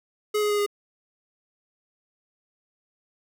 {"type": "tone with pitch steps", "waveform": "square", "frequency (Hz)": [421.6, 417.7, 413.9, 410.1], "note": ["G#4", "G#4", "G#4", "G#4"], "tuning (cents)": [26, 10, -6, -22], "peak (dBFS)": -22, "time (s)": [0.34, 0.664], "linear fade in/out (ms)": 10, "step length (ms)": 81, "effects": []}